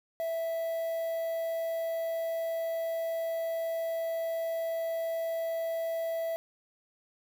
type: tone with quantisation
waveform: triangle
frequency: 659.3 Hz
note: E5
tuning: in tune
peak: -28 dBFS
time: 0.2-6.36 s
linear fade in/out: 0 ms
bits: 8
effects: none